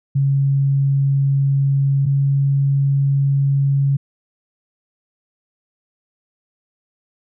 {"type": "tone pair in turn", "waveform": "sine", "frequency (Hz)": [138.1, 138.75], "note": ["C#3", "C#3"], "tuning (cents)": [-6, 2], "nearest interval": "unison", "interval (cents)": 8, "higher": "second", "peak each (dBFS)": -13, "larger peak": "neither", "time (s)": [[0.15, 2.06], [2.06, 3.97]], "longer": "neither", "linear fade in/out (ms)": 10, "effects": []}